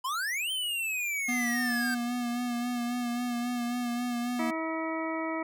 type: exponential two-way sweep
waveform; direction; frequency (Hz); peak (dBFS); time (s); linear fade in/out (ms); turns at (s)
square; up then down; 987.8 to 3136 to 1547; -30; 0.04-1.95; 10; 0.51
type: tone with vibrato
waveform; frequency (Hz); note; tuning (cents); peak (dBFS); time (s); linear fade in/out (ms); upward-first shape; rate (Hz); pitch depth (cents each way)
square; 242; B3; -35; -30; 1.28-4.51; 10; sine; 3.7; 30
type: harmonic tone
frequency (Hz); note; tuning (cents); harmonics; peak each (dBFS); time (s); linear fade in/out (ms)
322.4; E4; -38; 1 / 2 / 3 / 4 / 6 / 7; -33 / -36 / -38 / -39 / -41 / -41; 4.39-5.43; 5
effects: none